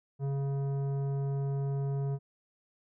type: tone with tanh clipping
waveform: sine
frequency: 138.59 Hz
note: C#3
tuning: in tune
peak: -31 dBFS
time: 0.19-2.19 s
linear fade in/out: 50 ms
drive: 12 dB
effects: none